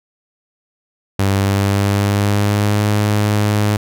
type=tone with pitch glide; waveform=sawtooth; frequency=98 to 104.43 Hz; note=G2 to G#2; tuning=0 to +10 cents; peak=-9 dBFS; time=1.19-3.77 s; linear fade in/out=5 ms; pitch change=+110 cents; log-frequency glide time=1.29-2.88 s; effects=none